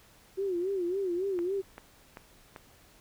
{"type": "tone with vibrato", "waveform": "sine", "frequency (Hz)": 370, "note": "F#4", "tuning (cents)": 0, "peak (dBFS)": -28, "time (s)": [0.37, 1.62], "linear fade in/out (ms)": 20, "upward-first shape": "sine", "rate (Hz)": 3.6, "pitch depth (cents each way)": 130}
{"type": "click train", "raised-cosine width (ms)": 0.5, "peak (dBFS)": -28, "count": 4, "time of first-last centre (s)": [1.39, 2.562], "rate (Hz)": 2.56}
{"effects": ["pink hiss -59 dBFS RMS until 3 s"]}